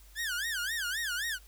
sawtooth tone with vibrato, 1631 Hz, G#6, 32 cents flat, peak -28 dBFS, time 0.15-1.39 s, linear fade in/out 50 ms, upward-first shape sine, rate 3.8 Hz, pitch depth 250 cents each way, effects added 50 Hz sine -53 dBFS peak until 1.47 s + white hiss -60 dBFS RMS until 1.47 s

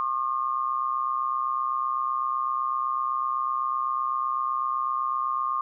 sine tone pair together, 1076 / 1203.9 Hz, C6 / D6, +48 / +43 cents, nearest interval major second, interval 195 cents, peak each -27 dBFS, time 0-5.61 s, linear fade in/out 0 ms, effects none

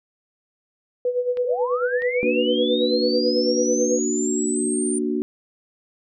sine tone with tremolo, 493.9 Hz, B4, in tune, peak -17 dBFS, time 1.05-3.99 s, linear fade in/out 2 ms, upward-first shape sine, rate 9.1 Hz, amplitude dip 70%
clicks, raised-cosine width 0.3 ms, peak -23 dBFS, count 2, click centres 1.372 / 2.021 s
sine linear sweep, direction up, 440 to 9140 Hz, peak -26 dBFS, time 1.44-4.99 s, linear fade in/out 10 ms
sine chord, Bb augmented, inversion none, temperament equal, 233.1 / 293.7 / 370 Hz, Bb3 / D4 / F#4, 0 / 0 / 0 cents, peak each -25 dBFS, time 2.23-5.22 s, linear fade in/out 0 ms
effects none

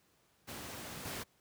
pink noise with level steps, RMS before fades -45 / -41 dBFS, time 0.47-1.24 s, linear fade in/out 20 ms, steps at 1.05 s, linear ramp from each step 5 ms, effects pink hiss -71 dBFS RMS until 1.4 s + high-pass 80 Hz 12 dB/octave

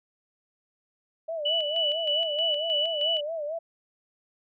sine tone with vibrato, 623 Hz, D#5, 2 cents sharp, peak -29 dBFS, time 1.28-3.59 s, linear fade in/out 10 ms, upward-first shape sine, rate 4.5 Hz, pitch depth 120 cents each way
sine tone with tremolo, 2960 Hz, F#7, in tune, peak -23 dBFS, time 1.45-3.21 s, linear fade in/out 10 ms, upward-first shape square, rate 3.2 Hz, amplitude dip 50%
effects none

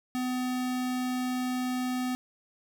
square tone, 252.3 Hz, B3, 37 cents sharp, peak -29 dBFS, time 0.15-2.15 s, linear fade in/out 0 ms, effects none

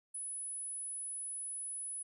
sine tone, 10120 Hz, D#9, 28 cents sharp, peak -39 dBFS, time 0.14-2.03 s, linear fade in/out 10 ms, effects none

